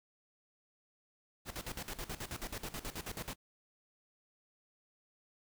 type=noise with tremolo; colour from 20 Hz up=pink; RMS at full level=-41 dBFS; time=1.45-3.36 s; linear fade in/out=50 ms; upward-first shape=square; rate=9.3 Hz; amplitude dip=80%; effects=none